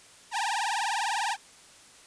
sawtooth tone with vibrato, 862 Hz, A5, 36 cents flat, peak -23 dBFS, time 0.31-1.37 s, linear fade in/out 50 ms, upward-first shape triangle, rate 20 Hz, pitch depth 230 cents each way, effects white hiss -53 dBFS RMS until 2.06 s + resampled to 22050 Hz

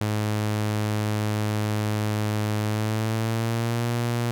sawtooth tone with pitch glide, 106.3 to 118.63 Hz, G#2 to A#2, +41 to +31 cents, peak -19 dBFS, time 0.01-4.31 s, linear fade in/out 0 ms, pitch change +190 cents, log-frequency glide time 2.63-3.89 s, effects none

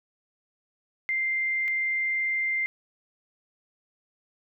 sine tone pair in turn, 2093 / 2093 Hz, C7 / C7, 0 / 0 cents, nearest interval unison, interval 0 cents, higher neither, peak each -24 dBFS, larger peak neither, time 1.09-1.68 / 1.68-2.66 s, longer second, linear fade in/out 0 ms, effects none

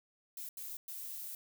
violet noise bursts at uneven times, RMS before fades -44 dBFS, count 3, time 0.37-0.49 / 0.57-0.77 / 0.88-1.35 s, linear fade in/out 2 ms, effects none

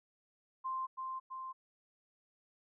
sine tone with echo, 1046.5 Hz, C6, in tune, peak -35 dBFS, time 0.64-0.87 s, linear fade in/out 20 ms, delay 330 ms, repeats 2, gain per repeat -3 dB, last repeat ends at 1.53 s, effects none

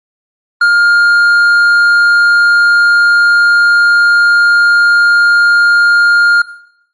sine tone with hard clipping, 1410 Hz, F6, 16 cents sharp, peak -6 dBFS, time 0.61-6.42 s, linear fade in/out 5 ms, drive 5 dB, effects noise-tail reverb RT60 0.8 s tail -17 dB re dry + MP3 48 kbps

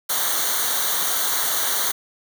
white noise with comb filter, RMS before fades -22 dBFS, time 0.09-1.92 s, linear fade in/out 10 ms, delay 0.39 ms, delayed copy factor -0.85, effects none

